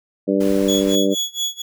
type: harmonic tone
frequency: 98 Hz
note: G2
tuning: in tune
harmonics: 2 / 3 / 4 / 5 / 6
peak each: -21 / -19 / -22 / -22 / -24 dBFS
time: 0.27-1.15 s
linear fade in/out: 20 ms
type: noise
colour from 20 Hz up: pink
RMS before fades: -34 dBFS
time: 0.4-0.96 s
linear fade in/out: 10 ms
type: tone with tremolo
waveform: 30% pulse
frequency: 3374 Hz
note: G#7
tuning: 27 cents sharp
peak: -16 dBFS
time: 0.68-1.62 s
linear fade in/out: 5 ms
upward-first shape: sine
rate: 4.3 Hz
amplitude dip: 95%
effects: none